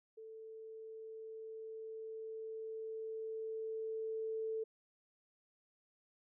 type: tone with level ramp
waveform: sine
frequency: 442.5 Hz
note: A4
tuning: 10 cents sharp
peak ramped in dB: -49 to -36 dBFS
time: 0.17-4.64 s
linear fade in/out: 10 ms
effects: none